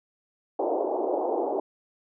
pink band-pass noise, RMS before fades -27 dBFS, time 0.59-1.6 s, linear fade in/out 5 ms, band 320 to 840 Hz, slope 48 dB/octave, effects none

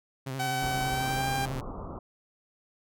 sawtooth tone with vibrato, 132.5 Hz, C3, 22 cents sharp, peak -29 dBFS, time 0.26-1.61 s, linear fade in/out 10 ms, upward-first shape square, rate 12 Hz, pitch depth 37 cents each way
sawtooth tone with pitch glide, 759 to 795.4 Hz, F#5 to G5, +44 to +25 cents, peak -25 dBFS, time 0.39-1.46 s, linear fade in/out 10 ms, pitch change +81 cents, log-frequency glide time 0.82-1.28 s
pink low-pass noise, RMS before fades -38 dBFS, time 0.62-1.99 s, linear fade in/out 5 ms, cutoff 1300 Hz, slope 96 dB/octave
effects none

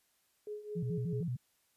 sine tone with tremolo, 420 Hz, G#4, 19 cents sharp, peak -37 dBFS, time 0.47-1.23 s, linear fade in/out 2 ms, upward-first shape triangle, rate 4.7 Hz, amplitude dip 80%
sine tone with vibrato, 145.3 Hz, D3, 18 cents flat, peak -33 dBFS, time 0.75-1.37 s, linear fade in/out 20 ms, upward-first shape square, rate 6.6 Hz, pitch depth 280 cents each way
effects white hiss -74 dBFS RMS until 1.76 s + resampled to 32000 Hz

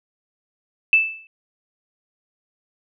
sine tone with exponential decay, 2637 Hz, E7, in tune, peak -8 dBFS, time 0.93-1.27 s, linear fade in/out 1 ms, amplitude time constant 73 ms, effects none

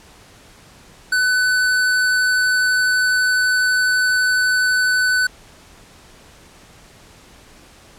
square tone, 1502 Hz, F#6, 26 cents sharp, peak -15 dBFS, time 1.12-5.27 s, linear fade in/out 5 ms, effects pink hiss -46 dBFS RMS until 7.98 s + low-pass 10000 Hz 12 dB/octave

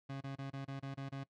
30% pulse tone bursts, 136.8 Hz, C#3, 23 cents flat, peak -38 dBFS, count 8, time 0.09-1.239 s, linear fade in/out 10 ms, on 120 ms, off 27 ms, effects noise-tail reverb RT60 0.1 s tail -21 dB re dry + low-pass 4000 Hz 12 dB/octave

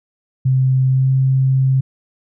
sine tone with pitch glide, 130.81 to 132.56 Hz, C3 to C3, 0 to +23 cents, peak -11 dBFS, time 0.45-1.81 s, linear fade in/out 10 ms, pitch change +23 cents, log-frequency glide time 0.88-1.1 s, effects none

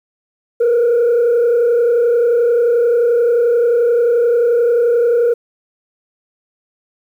sine tone with frequency modulation, 474.1 Hz, A#4, 29 cents sharp, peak -8 dBFS, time 0.6-5.34 s, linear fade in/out 10 ms, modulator 31.4 Hz, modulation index 0.51, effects tanh soft clip ceiling -8 dBFS + 8-bit

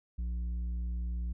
sine tone with tanh clipping, 59.3 Hz, A#1, 30 cents sharp, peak -33 dBFS, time 0.18-1.33 s, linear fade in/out 10 ms, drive 6 dB, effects none

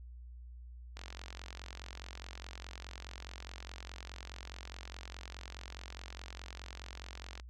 click train, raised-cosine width 0.2 ms, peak -28 dBFS, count 289, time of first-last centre 0.97-7.399 s, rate 44.8 Hz, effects added 60 Hz sine -47 dBFS peak until 7.49 s

